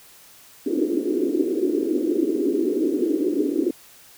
white band-pass noise, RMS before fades -22 dBFS, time 0.66-3.71 s, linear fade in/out 5 ms, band 280 to 390 Hz, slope 48 dB/octave, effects white hiss -49 dBFS RMS until 4.17 s

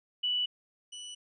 sine / sawtooth tone pair in turn, 2960 / 2960 Hz, F#7 / F#7, 0 / 0 cents, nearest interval unison, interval 0 cents, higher neither, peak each -27 / -38 dBFS, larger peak first, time 0.23-0.46 / 0.92-1.15 s, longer neither, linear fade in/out 10 ms, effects resampled to 24000 Hz

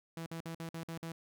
sawtooth tone bursts, 164.81 Hz, E3, in tune, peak -36 dBFS, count 7, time 0.17-1.12 s, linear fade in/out 2 ms, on 92 ms, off 51 ms, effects none

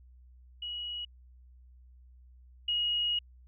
sine tone pair in turn, 2911 / 2888 Hz, F#7 / F#7, -29 / -43 cents, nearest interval unison, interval 14 cents, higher first, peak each -35 / -27 dBFS, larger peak second, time 0.62-1.05 / 2.68-3.19 s, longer second, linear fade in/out 5 ms, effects added 62 Hz sine -53 dBFS peak until 3.47 s

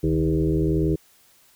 sine tone with frequency modulation, 236.5 Hz, A#3, 25 cents sharp, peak -18 dBFS, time 0.03-0.96 s, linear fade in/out 10 ms, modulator 81.2 Hz, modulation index 2.3, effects white hiss -57 dBFS RMS until 1.55 s

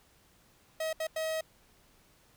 45% pulse tone bursts at uneven times, 637 Hz, D#5, 41 cents sharp, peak -31 dBFS, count 3, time 0.8-0.93 / 1-1.07 / 1.16-1.41 s, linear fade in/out 5 ms, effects pink hiss -64 dBFS RMS until 2.36 s

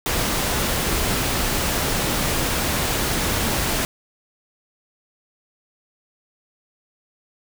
pink noise, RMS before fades -22 dBFS, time 0.06-3.85 s, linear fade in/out 0 ms, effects none

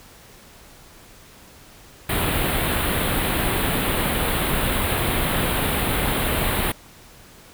pink band-stop noise, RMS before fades -22 dBFS, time 2.09-6.72 s, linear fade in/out 5 ms, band 3900 to 9000 Hz, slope 48 dB/octave, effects pink hiss -47 dBFS RMS until 7.53 s

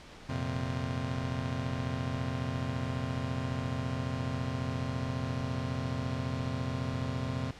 30% pulse chord, F suspended fourth, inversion none, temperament just, 87.31 / 116.41 / 130.96 Hz, F2 / Bb2 / C3, 0 / -2 / +2 cents, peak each -35 / -35 / -32 dBFS, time 0.29-7.51 s, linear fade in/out 5 ms, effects pink hiss -50 dBFS RMS until 7.59 s + low-pass 5000 Hz 12 dB/octave

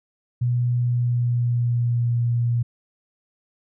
sine tone with pitch glide, 122 to 119.01 Hz, B2 to A#2, -21 to +36 cents, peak -18 dBFS, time 0.41-2.63 s, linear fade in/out 10 ms, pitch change -43 cents, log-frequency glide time 0.77-2.16 s, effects none

